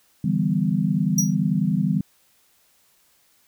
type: chord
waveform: sine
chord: E minor seventh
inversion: third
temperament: equal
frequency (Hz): 146.83 / 164.81 / 196 / 246.9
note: D3 / E3 / G3 / B3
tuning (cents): 0 / 0 / 0 / 0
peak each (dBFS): -26 / -23 / -22 / -27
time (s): 0.24-2.01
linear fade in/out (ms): 5
type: tone with exponential decay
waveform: 45% pulse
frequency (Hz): 5790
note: F#8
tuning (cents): -38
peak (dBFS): -16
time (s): 1.18-1.35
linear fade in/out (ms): 5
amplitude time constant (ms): 36
effects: white hiss -61 dBFS RMS until 3.47 s